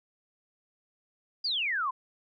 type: exponential sweep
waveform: sine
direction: down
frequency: 4978 to 990 Hz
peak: -27 dBFS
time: 1.44-1.91 s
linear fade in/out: 10 ms
effects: none